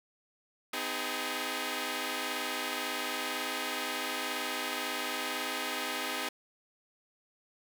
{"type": "tone cluster", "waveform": "5% pulse", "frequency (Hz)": [256, 314.5, 413], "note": ["C4", "D#4", "G#4"], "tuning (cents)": [-38, 19, -10], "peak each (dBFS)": -26, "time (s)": [0.73, 6.29], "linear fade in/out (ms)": 5, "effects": []}